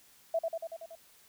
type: tone with echo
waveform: sine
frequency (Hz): 659.3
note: E5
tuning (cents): 0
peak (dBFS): -26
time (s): 0.34-0.39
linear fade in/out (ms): 5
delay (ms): 94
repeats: 6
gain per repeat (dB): -3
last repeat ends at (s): 0.954
effects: white hiss -61 dBFS RMS until 1.28 s